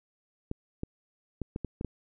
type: clicks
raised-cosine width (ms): 3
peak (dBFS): -20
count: 7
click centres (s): 0.514 / 0.834 / 1.417 / 1.561 / 1.647 / 1.811 / 1.847
effects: none